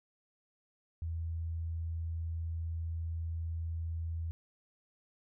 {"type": "tone", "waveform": "sine", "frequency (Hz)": 82.41, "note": "E2", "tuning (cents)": 0, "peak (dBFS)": -34, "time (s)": [1.02, 4.31], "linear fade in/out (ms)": 0, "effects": []}